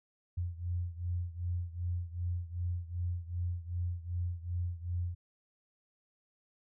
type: beating tone pair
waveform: sine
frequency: 86.9 / 89.5 Hz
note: F2 / F2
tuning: -8 / +43 cents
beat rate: 2.6 Hz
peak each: -35 / -38 dBFS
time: 0.37-5.15 s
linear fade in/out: 10 ms
effects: none